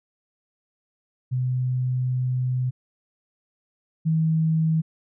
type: tone pair in turn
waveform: sine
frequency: 127 / 160.01 Hz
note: B2 / D#3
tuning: +49 / +49 cents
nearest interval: major third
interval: 400 cents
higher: second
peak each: -21 / -18 dBFS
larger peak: second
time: 1.31-2.71 / 4.05-4.82 s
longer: first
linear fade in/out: 20 ms
effects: none